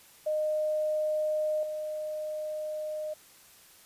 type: tone with level steps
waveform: sine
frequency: 614 Hz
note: D#5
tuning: 23 cents flat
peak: -26 / -32 dBFS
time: 0.26-3.14 s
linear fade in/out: 10 ms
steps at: 1.63 s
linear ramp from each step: 2 ms
effects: white hiss -56 dBFS RMS until 3.85 s + resampled to 32000 Hz